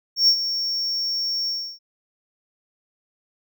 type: tone with ADSR envelope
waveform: triangle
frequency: 5490 Hz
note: F8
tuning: 31 cents flat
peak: -10 dBFS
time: 0.16-1.79 s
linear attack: 120 ms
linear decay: 75 ms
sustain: -11 dB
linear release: 310 ms
effects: none